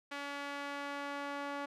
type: tone with band-pass filter sweep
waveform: sawtooth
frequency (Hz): 284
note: C#4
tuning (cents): +42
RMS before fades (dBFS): -41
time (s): 0.11-1.66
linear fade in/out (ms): 10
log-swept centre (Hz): 1900 to 1100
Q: 0.86
effects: none